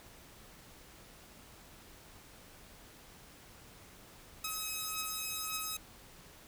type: beating tone pair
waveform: 5% pulse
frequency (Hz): 1275 / 1276.8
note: D#6 / D#6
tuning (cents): +42 / +44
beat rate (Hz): 1.8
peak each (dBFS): -30 / -26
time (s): 4.44-5.77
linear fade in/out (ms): 5
effects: pink hiss -56 dBFS RMS until 6.47 s